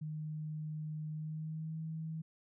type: tone with pitch glide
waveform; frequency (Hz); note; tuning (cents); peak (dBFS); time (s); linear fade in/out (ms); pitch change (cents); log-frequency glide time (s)
sine; 154.1 to 159.72; D#3 to D#3; -16 to +46; -38; 0.01-2.22; 10; +62; 1.11-1.79
effects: none